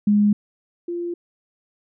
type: tone pair in turn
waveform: sine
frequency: 207 / 346.1 Hz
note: G#3 / F4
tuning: -5 / -16 cents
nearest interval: major sixth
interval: 889 cents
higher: second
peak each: -13 / -24 dBFS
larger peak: first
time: 0.07-0.33 / 0.88-1.14 s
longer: neither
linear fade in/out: 5 ms
effects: none